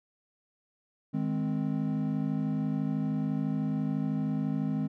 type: chord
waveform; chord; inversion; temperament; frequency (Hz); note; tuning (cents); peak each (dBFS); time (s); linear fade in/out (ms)
triangle; Ab major; second; equal; 155.56 / 207.7 / 261.6; Eb3 / Ab3 / C4; 0 / 0 / 0; -30; 1.13-4.88; 20
effects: none